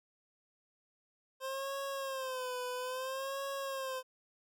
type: tone with vibrato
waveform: 25% pulse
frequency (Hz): 524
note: C5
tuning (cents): +2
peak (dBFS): -33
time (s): 1.4-4.03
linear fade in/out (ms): 50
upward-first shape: sine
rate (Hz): 0.6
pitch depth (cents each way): 87
effects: none